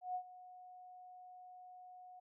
sine tone with ADSR envelope, 730 Hz, F#5, 24 cents flat, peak -36 dBFS, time 0.01-2.2 s, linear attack 140 ms, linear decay 77 ms, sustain -17 dB, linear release 10 ms, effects none

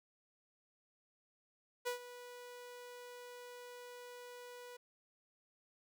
sawtooth tone with ADSR envelope, 490 Hz, B4, 14 cents flat, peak -31 dBFS, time 1.85-4.77 s, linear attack 23 ms, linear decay 110 ms, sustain -15 dB, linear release 8 ms, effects none

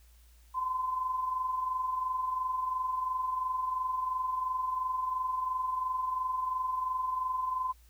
sine tone pair together, 1003.1 / 1026 Hz, B5 / C6, +27 / -34 cents, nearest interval unison, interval 39 cents, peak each -39 / -30 dBFS, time 0.54-7.73 s, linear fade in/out 20 ms, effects added 58 Hz sine -56 dBFS peak until 7.89 s + white hiss -66 dBFS RMS until 7.89 s

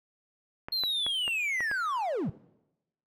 clicks, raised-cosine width 0.5 ms, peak -22 dBFS, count 6, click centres 0.685 / 0.836 / 1.065 / 1.279 / 1.606 / 1.714 s
triangle linear sweep, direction down, 4275 to 110 Hz, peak -26 dBFS, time 0.72-2.3 s, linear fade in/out 5 ms
effects noise-tail reverb RT60 0.9 s tail -20 dB re dry

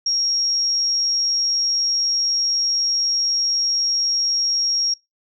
sine tone, 5588 Hz, F8, in tune, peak -17 dBFS, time 0.06-4.94 s, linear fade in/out 5 ms, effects noise-tail reverb RT60 0.2 s tail -25 dB re dry

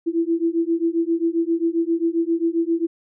sine beating tone pair, 329.6 / 337.1 Hz, E4 / E4, 0 / +39 cents, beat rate 7.5 Hz, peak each -21 dBFS, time 0.06-2.87 s, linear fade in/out 20 ms, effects none

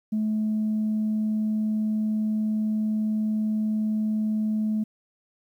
sine tone, 215.6 Hz, A3, 35 cents flat, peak -21 dBFS, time 0.12-4.84 s, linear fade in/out 10 ms, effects tanh soft clip ceiling -19 dBFS + 10-bit

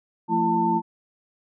sine tone cluster, 175.1 / 224.3 / 336.7 / 894 Hz, F3 / A3 / E4 / A5, +5 / +34 / +37 / +27 cents, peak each -28 / -26 / -26 / -21 dBFS, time 0.28-0.82 s, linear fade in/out 50 ms, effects none

